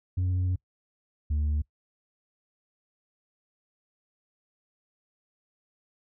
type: tone pair in turn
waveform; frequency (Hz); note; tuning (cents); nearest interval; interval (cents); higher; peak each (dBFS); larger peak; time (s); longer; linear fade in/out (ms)
sine; 91.4 / 75; F#2 / D2; -21 / +37; minor third; 342; first; -21; neither; 0.17-0.56 / 1.3-1.62; first; 10
effects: noise-tail reverb RT60 0.1 s tail -24 dB re dry + tanh soft clip ceiling -23 dBFS